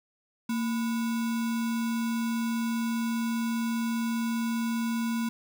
sine tone with sample-and-hold, 230 Hz, A#3, 23 cents flat, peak -26 dBFS, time 0.49-5.29 s, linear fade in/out 5 ms, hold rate 1225 Hz, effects none

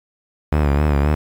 sawtooth tone with vibrato, 73 Hz, D2, 10 cents flat, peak -10 dBFS, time 0.52-1.15 s, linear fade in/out 5 ms, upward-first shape sine, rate 3.8 Hz, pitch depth 73 cents each way, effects low-pass 2000 Hz 12 dB/octave + 7-bit

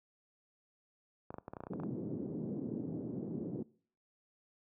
clicks, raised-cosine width 1 ms, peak -29 dBFS, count 12, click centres 1.305 / 1.342 / 1.384 / 1.481 / 1.535 / 1.568 / 1.605 / 1.637 / 1.669 / 1.735 / 1.8 / 1.835 s
white band-pass noise, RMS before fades -40 dBFS, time 1.7-3.63 s, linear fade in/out 5 ms, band 130 to 340 Hz, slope 24 dB/octave
effects noise-tail reverb RT60 0.5 s tail -22 dB re dry + high-pass 80 Hz 12 dB/octave

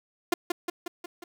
sawtooth tone with echo, 349.2 Hz, F4, in tune, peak -16 dBFS, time 0.32-0.34 s, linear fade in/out 5 ms, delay 180 ms, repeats 5, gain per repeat -4 dB, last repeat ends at 1.24 s, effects 9-bit

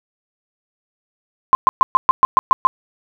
sine tone bursts, 1047 Hz, C6, 1 cent sharp, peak -6 dBFS, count 9, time 1.53-2.67 s, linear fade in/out 0 ms, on 20 ms, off 120 ms, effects none

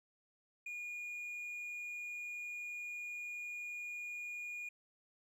triangle tone, 2437 Hz, D#7, 37 cents flat, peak -40 dBFS, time 0.66-4.69 s, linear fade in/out 5 ms, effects none

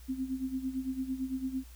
sine tone with tremolo, 261.9 Hz, C4, 2 cents sharp, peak -29 dBFS, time 0.08-1.64 s, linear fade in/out 20 ms, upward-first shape sine, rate 8.9 Hz, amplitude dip 75%, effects added 60 Hz sine -48 dBFS peak until 1.75 s + white hiss -59 dBFS RMS until 1.75 s

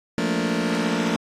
sawtooth chord, Bb major seventh, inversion second, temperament just, 174.81 / 218.5 / 233.1 / 291.4 Hz, F3 / A3 / Bb3 / D4, +2 / -12 / 0 / -13 cents, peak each -23 / -23 / -21 / -24 dBFS, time 0.18-1.16 s, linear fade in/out 0 ms, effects low-pass 7000 Hz 12 dB/octave + AAC 48 kbps

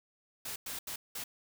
white noise bursts at uneven times, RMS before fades -40 dBFS, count 4, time 0.45-0.56 / 0.66-0.79 / 0.87-0.96 / 1.15-1.24 s, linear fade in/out 5 ms, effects none

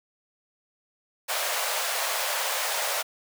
pink high-pass noise, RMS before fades -28 dBFS, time 1.28-3.03 s, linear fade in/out 20 ms, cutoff 520 Hz, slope 48 dB/octave, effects none

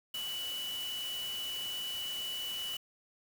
sine tone in noise, 2960 Hz, F#7, in tune, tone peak -36 dBFS, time 0.14-2.77 s, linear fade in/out 5 ms, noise white, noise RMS -45 dBFS, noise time 0.14-2.77 s, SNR +6 dB, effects none

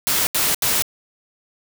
white noise bursts, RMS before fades -19 dBFS, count 3, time 0.07-0.822 s, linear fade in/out 0 ms, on 200 ms, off 76 ms, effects none

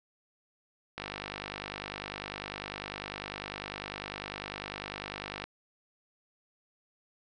click train, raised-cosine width 0.3 ms, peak -20 dBFS, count 224, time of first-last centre 0.98-5.44 s, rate 50 Hz, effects none

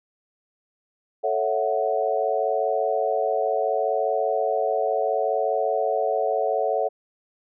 sine chord, F# minor seventh, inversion first, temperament equal, 440 / 554.4 / 659.3 / 740 Hz, A4 / C#5 / E5 / F#5, 0 / 0 / 0 / 0 cents, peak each -26 dBFS, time 1.23-6.89 s, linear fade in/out 20 ms, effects none

